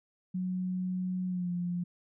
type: tone with pitch glide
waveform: sine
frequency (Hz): 183.6 to 175.92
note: F#3 to F3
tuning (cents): -13 to +13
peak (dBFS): -30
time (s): 0.34-1.84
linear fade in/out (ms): 10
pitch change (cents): -74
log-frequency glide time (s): 1.27-1.51
effects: none